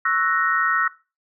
sine chord, F# dominant seventh, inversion second, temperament equal, 1108.7 / 1318.5 / 1480 / 1864.7 Hz, C#6 / E6 / F#6 / A#6, 0 / 0 / 0 / 0 cents, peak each -27 / -21 / -24 / -23 dBFS, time 0.05-0.88 s, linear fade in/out 5 ms, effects noise-tail reverb RT60 0.3 s tail -19 dB re dry

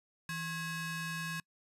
30% pulse ring-modulated tone, 910 Hz, A#5, 42 cents flat, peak -31 dBFS, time 0.29-1.4 s, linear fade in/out 2 ms, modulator 746 Hz, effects noise-tail reverb RT60 0.1 s tail -26 dB re dry + resampled to 32000 Hz

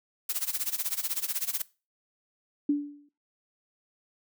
blue noise with tremolo, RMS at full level -28 dBFS, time 0.29-1.62 s, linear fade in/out 5 ms, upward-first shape sine, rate 16 Hz, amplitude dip 90%
sine tone with exponential decay, 290 Hz, D4, 22 cents flat, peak -19 dBFS, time 2.69-3.09 s, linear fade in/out 5 ms, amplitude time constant 85 ms
effects noise-tail reverb RT60 0.3 s tail -20 dB re dry

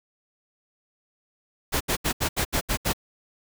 pink noise bursts, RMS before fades -24 dBFS, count 8, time 1.72-2.934 s, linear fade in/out 20 ms, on 87 ms, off 74 ms, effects none

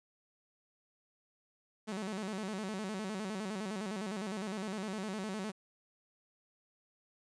sawtooth tone with vibrato, 202.2 Hz, G#3, 46 cents flat, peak -33 dBFS, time 1.87-5.52 s, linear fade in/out 20 ms, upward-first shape square, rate 9.8 Hz, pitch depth 120 cents each way, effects resampled to 22050 Hz + 10-bit

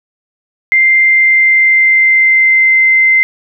sine tone with pitch glide, 2093 to 2075 Hz, C7 to C7, 0 to -15 cents, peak -5 dBFS, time 0.72-3.23 s, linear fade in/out 0 ms, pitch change -15 cents, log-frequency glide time 0.99-2.79 s, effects none

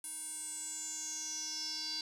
square tone with band-pass filter sweep, 311.1 Hz, D#4, in tune, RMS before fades -41 dBFS, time 0.04-2.01 s, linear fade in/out 2 ms, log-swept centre 9900 to 4600 Hz, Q 8.1, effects none

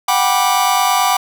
45% pulse chord, G major seventh, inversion third, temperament just, 735 / 784 / 980 / 1176 Hz, F#5 / G5 / B5 / D6, -12 / 0 / -14 / +2 cents, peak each -18 dBFS, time 0.08-1.17 s, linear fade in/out 5 ms, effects none

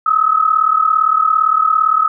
sine tone pair together, 1259 / 1296.6 Hz, D#6 / E6, +20 / -29 cents, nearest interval minor second, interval 51 cents, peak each -13 dBFS, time 0.06-2.08 s, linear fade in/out 5 ms, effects none

